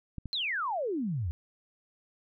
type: clicks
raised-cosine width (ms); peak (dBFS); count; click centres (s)
5; -25; 2; 0.183 / 0.257
type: exponential sweep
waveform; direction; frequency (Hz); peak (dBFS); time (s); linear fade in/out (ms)
sine; down; 4255 to 75.1; -29; 0.33-1.31; 0
effects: none